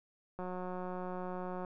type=click train; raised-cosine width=1 ms; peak=-28 dBFS; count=230; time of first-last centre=0.39-1.648 s; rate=182 Hz; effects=none